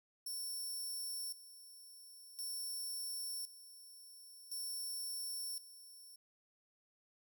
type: tone with tremolo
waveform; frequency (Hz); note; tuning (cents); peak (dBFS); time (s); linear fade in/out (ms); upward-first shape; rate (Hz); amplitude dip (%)
5% pulse; 5430; F8; -50; -35; 0.26-6.16; 5; square; 0.47; 80
effects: none